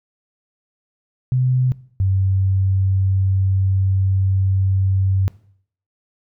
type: tone pair in turn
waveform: sine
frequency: 127.6 / 95.81 Hz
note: C3 / G2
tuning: -43 / -39 cents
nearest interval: perfect fourth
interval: 496 cents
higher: first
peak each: -14 dBFS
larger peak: neither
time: 1.32-1.72 / 2-5.28 s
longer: second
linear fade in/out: 0 ms
effects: noise-tail reverb RT60 0.6 s tail -20 dB re dry